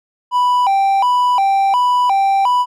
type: tone with vibrato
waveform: triangle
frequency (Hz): 880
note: A5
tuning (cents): 0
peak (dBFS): -9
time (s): 0.31-2.66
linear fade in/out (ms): 50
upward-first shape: square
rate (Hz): 1.4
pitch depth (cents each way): 200
effects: none